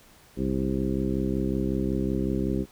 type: harmonic tone with a mistuned harmonic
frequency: 65.41 Hz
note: C2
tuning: in tune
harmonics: 1 / 2 / 3 / 4 / 5 / 6 / 8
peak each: -32 / -33 / -29 / -31 / -31 / -32 / -40 dBFS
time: 0.36-2.66 s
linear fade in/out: 50 ms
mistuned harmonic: 1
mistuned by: -140 cents
effects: pink hiss -55 dBFS RMS until 2.71 s